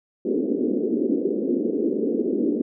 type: band-pass noise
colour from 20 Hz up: pink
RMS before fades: -23 dBFS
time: 0.25-2.62 s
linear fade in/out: 5 ms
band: 230 to 450 Hz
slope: 48 dB/octave
effects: none